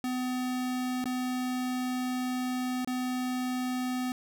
square tone with dropouts, 252.5 Hz, B3, 39 cents sharp, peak -30 dBFS, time 0.04-4.12 s, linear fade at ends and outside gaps 1 ms, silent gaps 1.042-1.056 / 2.847-2.874 s, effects none

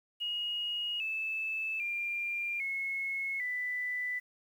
sine tone with pitch steps, 2877 / 2623 / 2391 / 2180 / 1987.9 Hz, F#7 / E7 / D7 / C#7 / B6, -49 / -9 / +30 / -29 / +11 cents, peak -32 dBFS, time 0.2-4.2 s, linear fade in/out 20 ms, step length 800 ms, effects 10-bit

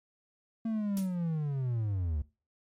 triangle linear sweep, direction down, 228 to 70 Hz, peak -27 dBFS, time 0.65-2.22 s, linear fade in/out 5 ms
blue noise with exponential decay, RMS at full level -38 dBFS, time 0.97-1.16 s, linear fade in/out 0 ms, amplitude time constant 41 ms
effects noise-tail reverb RT60 0.3 s tail -19 dB re dry + MP3 64 kbps

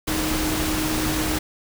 sine tone in noise, 311.1 Hz, D#4, in tune, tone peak -25 dBFS, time 0.07-1.39 s, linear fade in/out 10 ms, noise pink, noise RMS -25 dBFS, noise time 0.07-1.39 s, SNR -3 dB, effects none

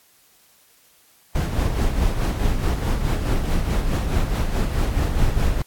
brown noise with tremolo, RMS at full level -18 dBFS, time 1.35-5.62 s, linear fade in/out 5 ms, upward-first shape sine, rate 4.7 Hz, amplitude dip 50%, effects white hiss -56 dBFS RMS until 5.66 s + AAC 64 kbps

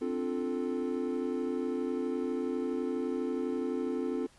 triangle chord, D minor seventh, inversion third, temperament equal, 261.6 / 293.7 / 349.2 / 440 Hz, C4 / D4 / F4 / A4, 0 / 0 / 0 / 0 cents, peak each -32 / -37 / -34 / -34 dBFS, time 0.01-4.27 s, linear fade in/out 10 ms, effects pink hiss -61 dBFS RMS until 4.38 s + resampled to 24000 Hz

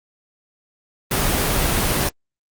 pink noise, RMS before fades -19 dBFS, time 1.11-2.09 s, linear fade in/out 5 ms, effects Opus 24 kbps

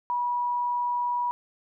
sine tone, 971 Hz, B5, 30 cents flat, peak -24 dBFS, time 0.1-1.31 s, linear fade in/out 0 ms, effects none

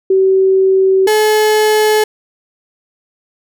sine / 35% pulse tone pair in turn, 381.8 / 428.6 Hz, G4 / A4, -46 / -45 cents, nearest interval major second, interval 201 cents, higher second, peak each -7 dBFS, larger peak neither, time 0.1-1.07 / 1.07-2.04 s, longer neither, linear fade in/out 5 ms, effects none

